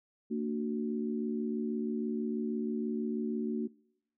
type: chord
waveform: sine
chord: Bb augmented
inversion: none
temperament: equal with one note detuned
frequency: 227.5 / 293.7 / 370 Hz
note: Bb3 / D4 / F#4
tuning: -42 / 0 / 0 cents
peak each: -32 / -38 / -37 dBFS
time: 0.3-3.68 s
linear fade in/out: 20 ms
effects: noise-tail reverb RT60 0.8 s tail -24 dB re dry